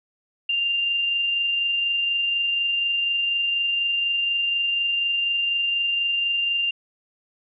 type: tone with amplitude modulation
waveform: sine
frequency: 2791 Hz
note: F7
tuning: 2 cents flat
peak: -19 dBFS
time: 0.49-6.71 s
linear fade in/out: 5 ms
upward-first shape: sine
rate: 24.1 Hz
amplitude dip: 25%
effects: none